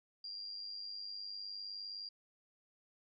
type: tone with amplitude modulation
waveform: sine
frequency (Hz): 4772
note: D8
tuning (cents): +27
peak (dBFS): -40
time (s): 0.24-2.09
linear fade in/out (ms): 5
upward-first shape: sine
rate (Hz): 99.7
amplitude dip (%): 60
effects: none